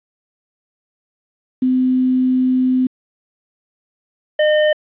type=tone pair in turn; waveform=sine / square; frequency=256 / 608.9 Hz; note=C4 / D#5; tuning=-38 / -38 cents; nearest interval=octave + minor third; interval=1500 cents; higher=second; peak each=-12 dBFS; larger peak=neither; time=1.62-2.87 / 4.39-4.73 s; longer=first; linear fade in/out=5 ms; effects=resampled to 8000 Hz + 8-bit